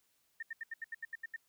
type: tone bursts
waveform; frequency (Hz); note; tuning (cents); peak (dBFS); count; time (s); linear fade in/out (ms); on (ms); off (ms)
sine; 1815; A#6; -47; -38; 10; 0.4-1.363; 5; 27; 77
effects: white hiss -75 dBFS RMS until 1.48 s